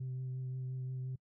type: tone with vibrato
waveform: sine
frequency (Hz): 129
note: C3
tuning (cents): -24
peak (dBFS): -35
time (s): 0-1.16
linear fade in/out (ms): 10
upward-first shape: triangle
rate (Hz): 5.7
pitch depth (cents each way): 16
effects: noise-tail reverb RT60 0.1 s tail -26 dB re dry + tanh soft clip ceiling -35 dBFS